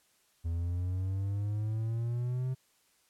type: exponential sweep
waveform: triangle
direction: up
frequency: 82.41 to 130.81 Hz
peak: -28 dBFS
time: 0.44-2.55 s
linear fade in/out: 20 ms
effects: white hiss -69 dBFS RMS until 3.09 s + low-pass 12000 Hz 12 dB/octave